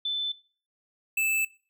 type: tone pair in turn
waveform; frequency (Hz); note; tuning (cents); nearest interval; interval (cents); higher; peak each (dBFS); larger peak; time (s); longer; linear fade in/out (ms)
sine / square; 3520 / 2631; A7 / E7; 0 / -4; perfect fourth; 504; first; -26 / -24; second; 0.05-0.32 / 1.17-1.45; second; 5
effects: noise-tail reverb RT60 0.4 s tail -20 dB re dry